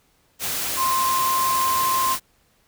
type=tone in noise; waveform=sine; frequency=1049 Hz; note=C6; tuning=4 cents sharp; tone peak=-19 dBFS; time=0.76-2.17 s; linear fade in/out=50 ms; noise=white; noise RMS=-26 dBFS; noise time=0.39-2.2 s; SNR=+4 dB; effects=pink hiss -62 dBFS RMS until 2.67 s